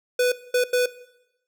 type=tone bursts at uneven times; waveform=square; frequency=495.6 Hz; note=B4; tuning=6 cents sharp; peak=-18 dBFS; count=3; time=0.19-0.32 / 0.54-0.64 / 0.73-0.86 s; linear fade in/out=5 ms; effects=noise-tail reverb RT60 0.9 s tail -18 dB re dry